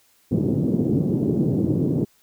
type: band-pass noise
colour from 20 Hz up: pink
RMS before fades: -21 dBFS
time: 0.31-2.05 s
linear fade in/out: 10 ms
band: 130 to 370 Hz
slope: 24 dB/octave
effects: white hiss -60 dBFS RMS until 2.22 s